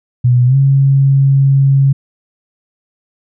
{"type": "tone with pitch glide", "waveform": "sine", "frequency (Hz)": [123.47, 137], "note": ["B2", "C#3"], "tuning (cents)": [0, -20], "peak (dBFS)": -6, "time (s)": [0.24, 1.93], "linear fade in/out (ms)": 10, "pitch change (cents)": 180, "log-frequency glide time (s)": [0.46, 0.56], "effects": []}